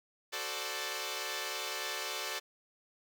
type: chord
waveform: 5% pulse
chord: D dominant seventh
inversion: first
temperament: equal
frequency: 370 / 440 / 523.3 / 587.3 Hz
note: F#4 / A4 / C5 / D5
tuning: 0 / 0 / 0 / 0 cents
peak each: -32 / -29 / -31 / -29 dBFS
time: 0.32-2.4 s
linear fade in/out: 20 ms
effects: none